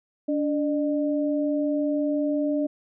sine tone pair together, 290 / 604.3 Hz, D4 / D5, -22 / +49 cents, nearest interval octave + minor second, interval 1271 cents, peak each -23 / -27 dBFS, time 0.28-2.67 s, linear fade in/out 10 ms, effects none

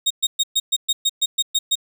30% pulse tone bursts, 3729 Hz, A#7, in tune, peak -13 dBFS, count 11, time 0.06-1.755 s, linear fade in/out 10 ms, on 45 ms, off 120 ms, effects none

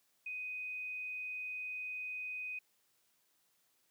sine tone, 2500 Hz, D#7, 8 cents sharp, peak -39 dBFS, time 0.26-2.59 s, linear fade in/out 5 ms, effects white hiss -75 dBFS RMS until 3.9 s + high-pass 100 Hz 12 dB/octave

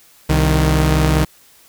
sawtooth tone pair together, 65.41 / 155.26 Hz, C2 / D#3, 0 / -3 cents, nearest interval octave + minor third, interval 1497 cents, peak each -11 dBFS, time 0.29-1.25 s, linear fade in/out 10 ms, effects white hiss -49 dBFS RMS until 1.68 s

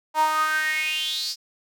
sawtooth tone with high-pass filter sweep, 310.2 Hz, D#4, 5 cents flat, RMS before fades -24 dBFS, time 0.14-1.36 s, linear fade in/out 50 ms, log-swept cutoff 830 to 5100 Hz, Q 7.9, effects none

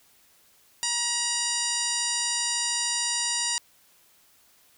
harmonic tone with a mistuned harmonic, 953 Hz, A#5, 38 cents sharp, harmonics 1 / 2 / 3 / 4 / 5 / 6 / 7 / 8 / 9 / 10, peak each -37 / -36 / -35 / -36 / -31 / -32 / -31 / -37 / -37 / -36 dBFS, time 0.83-3.58 s, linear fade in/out 0 ms, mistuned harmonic 7, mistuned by +83 cents, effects white hiss -60 dBFS RMS until 4.77 s

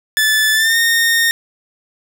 sawtooth tone with pitch glide, 1744 to 1840.2 Hz, A6 to A#6, -16 to -23 cents, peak -8 dBFS, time 0.17-1.31 s, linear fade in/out 0 ms, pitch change +93 cents, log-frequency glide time 0.54-0.77 s, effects none

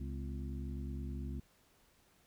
harmonic tone with a mistuned harmonic, 68.8 Hz, C#2, 12 cents flat, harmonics 1 / 2 / 3 / 4 / 5, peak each -40 / -46 / -48 / -48 / -54 dBFS, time 0-1.4 s, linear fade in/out 5 ms, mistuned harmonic 4, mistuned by -120 cents, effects pink hiss -69 dBFS RMS until 2.26 s

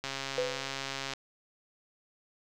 click train, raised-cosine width 0.2 ms, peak -18 dBFS, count 150, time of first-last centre 0.04-1.136 s, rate 136 Hz
sine tone with exponential decay, 503 Hz, B4, 32 cents sharp, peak -25 dBFS, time 0.38-0.8 s, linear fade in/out 1 ms, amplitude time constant 90 ms
effects none

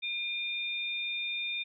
sine tone pair together, 2412 / 3626 Hz, D7 / A#7, +46 / -49 cents, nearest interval perfect fifth, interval 705 cents, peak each -34 / -35 dBFS, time 0.02-1.64 s, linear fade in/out 20 ms, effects none

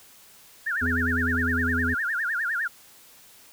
sine tone with vibrato, 1600 Hz, G6, 35 cents sharp, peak -24 dBFS, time 0.66-2.68 s, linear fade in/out 10 ms, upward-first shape sine, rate 9.8 Hz, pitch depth 250 cents each way
harmonic tone, 83.9 Hz, E2, 31 cents sharp, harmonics 1 / 3 / 5, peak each -28 / -27 / -37 dBFS, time 0.81-1.95 s, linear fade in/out 20 ms
clicks, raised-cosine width 1 ms, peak -30 dBFS, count 2, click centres 0.861 / 1.348 s
effects white hiss -52 dBFS RMS until 3.52 s

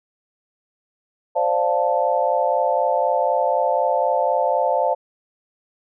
sine chord, D minor seventh, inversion third, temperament equal, 523.3 / 587.3 / 698.5 / 880 Hz, C5 / D5 / F5 / A5, 0 / 0 / 0 / 0 cents, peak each -22 dBFS, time 1.35-4.95 s, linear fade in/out 20 ms, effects none

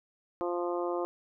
harmonic tone, 174.9 Hz, F3, 3 cents sharp, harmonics 2 / 3 / 4 / 5 / 6 / 7, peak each -32 / -35 / -38 / -42 / -40 / -43 dBFS, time 0.41-1.05 s, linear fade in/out 0 ms, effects none

